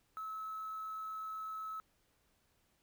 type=tone with quantisation; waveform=sine; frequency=1296 Hz; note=E6; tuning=30 cents flat; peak=-40 dBFS; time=0.17-1.8 s; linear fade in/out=0 ms; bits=10; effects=pink hiss -75 dBFS RMS until 2.82 s